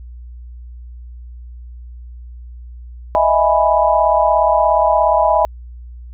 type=chord; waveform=sine; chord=E major seventh; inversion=third; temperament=equal; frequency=622.3 / 659.3 / 830.6 / 987.8 Hz; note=D#5 / E5 / G#5 / B5; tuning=0 / 0 / 0 / 0 cents; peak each=-16 dBFS; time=3.15-5.45 s; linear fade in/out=0 ms; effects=added 60 Hz sine -31 dBFS peak until 6.13 s